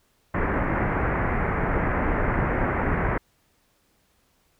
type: low-pass noise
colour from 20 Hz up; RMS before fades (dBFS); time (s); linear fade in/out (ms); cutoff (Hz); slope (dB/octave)
pink; -24; 0.34-3.18; 5; 2100; 48
effects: pink hiss -66 dBFS RMS until 4.59 s